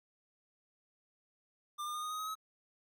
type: tone with pitch steps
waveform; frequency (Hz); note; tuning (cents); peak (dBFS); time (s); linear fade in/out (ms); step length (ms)
square; 1195 / 1208.9 / 1222.9 / 1237.1 / 1251.5 / 1266.1 / 1280.8; D6 / D6 / D#6 / D#6 / D#6 / D#6 / D#6; +30 / +50 / -30 / -10 / +10 / +30 / +50; -38; 1.78-2.354; 20; 82
effects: none